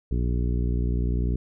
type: harmonic tone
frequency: 60.2 Hz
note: B1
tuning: 44 cents flat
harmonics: 1 / 2 / 3 / 4 / 5 / 6 / 7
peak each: -23 / -29 / -33 / -35 / -37 / -39 / -40 dBFS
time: 0.11-1.36 s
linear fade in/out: 5 ms
effects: none